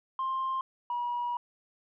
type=tone pair in turn; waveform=sine; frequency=1055 / 964.1 Hz; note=C6 / B5; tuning=+14 / -42 cents; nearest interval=major second; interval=156 cents; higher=first; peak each=-27 / -28 dBFS; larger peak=first; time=0.19-0.61 / 0.9-1.37 s; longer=second; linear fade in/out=2 ms; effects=tanh soft clip ceiling -26 dBFS